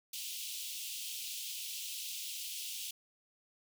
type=high-pass noise; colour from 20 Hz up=pink; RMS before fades=-42 dBFS; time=0.13-2.91 s; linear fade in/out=5 ms; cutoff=2700 Hz; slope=48 dB/octave; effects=none